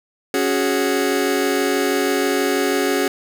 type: chord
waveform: sawtooth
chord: C# suspended fourth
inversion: none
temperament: just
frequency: 277.2 / 369.6 / 415.8 Hz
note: C#4 / F#4 / G#4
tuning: 0 / -2 / +2 cents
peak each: -17 dBFS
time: 0.34-3.08 s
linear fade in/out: 2 ms
effects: none